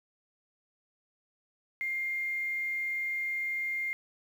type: tone with quantisation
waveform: sine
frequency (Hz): 2113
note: C7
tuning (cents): +16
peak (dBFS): -30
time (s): 1.81-3.93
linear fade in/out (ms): 0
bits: 9
effects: none